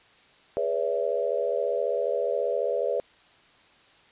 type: chord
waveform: sine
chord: C# minor seventh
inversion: second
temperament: equal with one note detuned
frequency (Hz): 415.3 / 493.9 / 568.6 / 659.3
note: G#4 / B4 / C#5 / E5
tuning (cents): 0 / 0 / +44 / 0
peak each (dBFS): -31 / -28 / -28 / -32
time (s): 0.57-3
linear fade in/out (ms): 0
effects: white hiss -57 dBFS RMS until 4.11 s + resampled to 8000 Hz